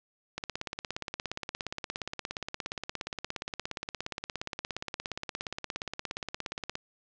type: click train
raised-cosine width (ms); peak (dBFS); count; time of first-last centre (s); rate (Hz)
0.2; -17; 110; 0.38-6.754; 17.1
effects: low-pass 7000 Hz 12 dB/octave